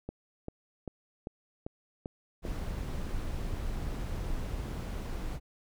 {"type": "click train", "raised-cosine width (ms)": 2, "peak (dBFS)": -24, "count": 7, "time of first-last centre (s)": [0.09, 2.452], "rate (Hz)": 2.54}
{"type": "noise", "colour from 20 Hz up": "brown", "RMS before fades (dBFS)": -35, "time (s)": [2.42, 5.4], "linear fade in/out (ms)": 50}
{"effects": []}